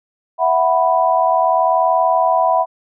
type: chord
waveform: sine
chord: E suspended second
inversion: none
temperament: equal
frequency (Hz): 659.3 / 740 / 987.8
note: E5 / F#5 / B5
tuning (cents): 0 / 0 / 0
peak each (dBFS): -16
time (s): 0.38-2.66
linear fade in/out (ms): 50
effects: none